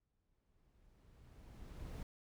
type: noise with exponential growth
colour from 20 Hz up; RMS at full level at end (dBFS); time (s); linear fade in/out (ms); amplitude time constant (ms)
brown; -45; 0-2.03; 2; 440
effects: none